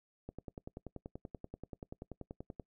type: click train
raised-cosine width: 2 ms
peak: -30 dBFS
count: 25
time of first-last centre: 0.29-2.598 s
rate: 10.4 Hz
effects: noise-tail reverb RT60 0.1 s tail -23 dB re dry